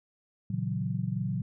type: chord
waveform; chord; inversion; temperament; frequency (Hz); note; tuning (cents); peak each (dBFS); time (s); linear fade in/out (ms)
sine; F# dominant seventh; first; equal with one note detuned; 116.54 / 138.59 / 161.05 / 185; A#2 / C#3 / E3 / F#3; 0 / 0 / -40 / 0; -33 / -34 / -36 / -33; 0.5-1.42; 5
effects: none